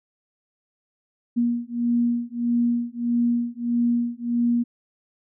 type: beating tone pair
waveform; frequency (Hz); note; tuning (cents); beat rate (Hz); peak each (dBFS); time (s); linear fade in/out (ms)
sine; 237.2 / 238.8; A#3 / A#3; +30 / +42; 1.6; -23; 1.36-4.64; 20
effects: none